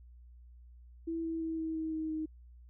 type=tone with pitch steps; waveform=sine; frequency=329.6 / 326.8 / 323.9 / 321.1 / 318.4 / 315.6 / 312.9 Hz; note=E4 / E4 / E4 / E4 / D#4 / D#4 / D#4; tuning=0 / -15 / -30 / -45 / +40 / +25 / +10 cents; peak=-33 dBFS; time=1.07-2.26 s; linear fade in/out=10 ms; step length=170 ms; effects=added 60 Hz sine -52 dBFS peak until 2.69 s